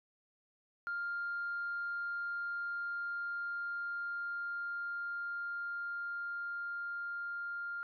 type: tone with level ramp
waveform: sine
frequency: 1400 Hz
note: F6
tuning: 4 cents sharp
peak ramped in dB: -34 to -37 dBFS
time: 0.87-7.83 s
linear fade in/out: 0 ms
effects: tanh soft clip ceiling -31 dBFS